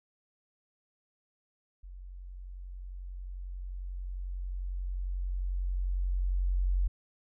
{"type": "tone with level ramp", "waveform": "sine", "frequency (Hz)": 45.59, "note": "F#1", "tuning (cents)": -25, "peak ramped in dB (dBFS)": [-43, -24], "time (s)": [1.83, 6.88], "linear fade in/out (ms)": 10, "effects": []}